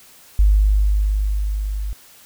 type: tone with level ramp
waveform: sine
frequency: 51 Hz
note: G#1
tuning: 31 cents flat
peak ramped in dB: -9 to -22 dBFS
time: 0.39-1.93 s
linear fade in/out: 0 ms
effects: white hiss -47 dBFS RMS until 2.25 s